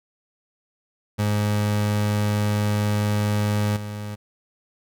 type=tone with level steps; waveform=30% pulse; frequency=104.4 Hz; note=G#2; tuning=10 cents sharp; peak=-17 / -27 dBFS; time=1.18-4.16 s; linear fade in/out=20 ms; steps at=3.76 s; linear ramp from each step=10 ms; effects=none